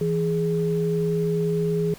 sine tone pair together, 165.21 / 416.3 Hz, E3 / G#4, +4 / +4 cents, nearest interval octave + major third, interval 1600 cents, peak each -23 dBFS, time 0.01-1.94 s, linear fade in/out 2 ms, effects pink hiss -46 dBFS RMS until 1.98 s

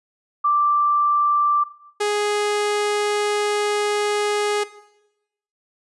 sine / sawtooth tone pair in turn, 1174.7 / 415.3 Hz, D6 / G#4, 0 / 0 cents, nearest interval octave + tritone, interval 1800 cents, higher first, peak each -15 dBFS, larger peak neither, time 0.44-1.64 / 2-4.64 s, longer second, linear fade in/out 10 ms, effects noise-tail reverb RT60 0.9 s tail -17 dB re dry + resampled to 24000 Hz

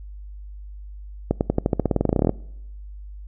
accelerating click train, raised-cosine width 2 ms, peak -5 dBFS, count 20, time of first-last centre 1.31-2.294 s, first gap 99 ms, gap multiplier 0.92, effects noise-tail reverb RT60 0.9 s tail -24 dB re dry + added 50 Hz sine -35 dBFS peak until 3.27 s

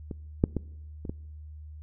clicks, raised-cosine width 3 ms, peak -22 / -7 / -15 / -24 / -20 dBFS, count 5, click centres 0.112 / 0.439 / 0.567 / 1.052 / 1.095 s, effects noise-tail reverb RT60 1.0 s tail -24 dB re dry + added 76 Hz sine -41 dBFS peak until 1.82 s

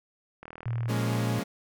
click train, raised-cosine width 0.5 ms, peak -27 dBFS, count 32, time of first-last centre 0.43-1.209 s, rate 39.8 Hz
sine tone, 116.8 Hz, A#2, 4 cents sharp, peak -27 dBFS, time 0.66-1.39 s, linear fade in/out 0 ms
sawtooth chord, Bb minor seventh, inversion second, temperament equal with one note detuned, 174.61 / 207.7 / 233.1 / 278.9 Hz, F3 / Ab3 / Bb3 / Db4, 0 / 0 / 0 / +11 cents, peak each -32 / -29 / -32 / -31 dBFS, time 0.88-1.44 s, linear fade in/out 20 ms
effects none

